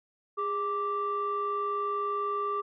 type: tone pair together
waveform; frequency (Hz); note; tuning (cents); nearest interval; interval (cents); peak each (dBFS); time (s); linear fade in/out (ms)
sine; 409.6 / 1172; G#4 / D6; -24 / -4; octave + tritone; 1820; -32 / -28; 0.37-2.62; 20
effects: tanh soft clip ceiling -23 dBFS